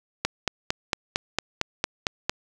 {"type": "click train", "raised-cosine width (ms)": 0.2, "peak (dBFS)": -5, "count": 10, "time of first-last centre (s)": [0.25, 2.295], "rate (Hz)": 4.4, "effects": ["7-bit"]}